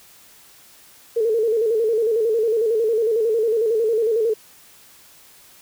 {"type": "tone with vibrato", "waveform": "sine", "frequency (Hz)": 447.9, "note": "A4", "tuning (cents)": 31, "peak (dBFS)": -16, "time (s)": [1.16, 4.34], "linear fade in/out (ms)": 10, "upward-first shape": "square", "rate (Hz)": 11, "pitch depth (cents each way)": 67, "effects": ["white hiss -49 dBFS RMS until 5.61 s"]}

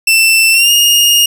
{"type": "tone with pitch glide", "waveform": "sawtooth", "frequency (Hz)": [2671, 2846], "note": ["E7", "F7"], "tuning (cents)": [22, 32], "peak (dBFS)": -3, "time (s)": [0.07, 1.26], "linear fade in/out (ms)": 5, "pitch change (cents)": 110, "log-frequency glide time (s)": [0.52, 0.71], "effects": []}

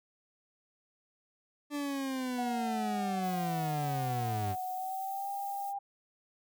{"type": "linear sweep", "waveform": "40% pulse", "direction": "down", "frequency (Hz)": [293.7, 94.8], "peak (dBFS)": -32, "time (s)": [1.7, 4.56], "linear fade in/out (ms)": 50}
{"type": "tone with pitch glide", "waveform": "sine", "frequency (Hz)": [740, 797.7], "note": ["F#5", "G5"], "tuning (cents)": [0, 30], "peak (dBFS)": -34, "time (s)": [2.38, 5.79], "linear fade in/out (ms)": 10, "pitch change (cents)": 130, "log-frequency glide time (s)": [4.73, 5.3]}
{"type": "noise", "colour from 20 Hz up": "violet", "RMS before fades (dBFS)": -49, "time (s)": [3.21, 5.74], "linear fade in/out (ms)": 50}
{"effects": []}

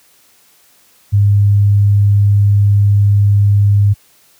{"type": "tone", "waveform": "sine", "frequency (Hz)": 101.6, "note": "G#2", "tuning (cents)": -38, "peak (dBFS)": -6, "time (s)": [1.12, 3.94], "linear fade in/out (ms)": 20, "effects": ["white hiss -50 dBFS RMS until 4.39 s", "high-pass 60 Hz 12 dB/octave"]}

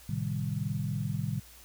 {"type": "chord", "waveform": "sine", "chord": "A half-diminished seventh", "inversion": "none", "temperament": "equal with one note detuned", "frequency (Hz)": [110, 130.81, 153.42, 196], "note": ["A2", "C3", "Eb3", "G3"], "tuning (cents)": [0, 0, -24, 0], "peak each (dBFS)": [-35, -35, -34, -37], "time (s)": [0.09, 1.4], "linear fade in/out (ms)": 5, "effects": ["added 60 Hz sine -56 dBFS peak until 1.64 s", "white hiss -54 dBFS RMS until 1.64 s"]}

